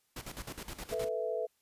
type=noise with tremolo; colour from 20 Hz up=pink; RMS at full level=-42 dBFS; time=0.16-1.09 s; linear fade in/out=5 ms; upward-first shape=square; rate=9.6 Hz; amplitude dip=75%
type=chord; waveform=sine; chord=A suspended second; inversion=none; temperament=equal; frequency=440 / 493.9 / 659.3 Hz; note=A4 / B4 / E5; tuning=0 / 0 / 0 cents; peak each=-36 dBFS; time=0.91-1.47 s; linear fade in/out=20 ms
effects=white hiss -75 dBFS RMS until 1.61 s + resampled to 32000 Hz